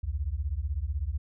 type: beating tone pair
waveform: sine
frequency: 64 / 80 Hz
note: C2 / D#2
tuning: -38 / +49 cents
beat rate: 16 Hz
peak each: -31 dBFS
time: 0.03-1.18 s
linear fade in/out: 10 ms
effects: none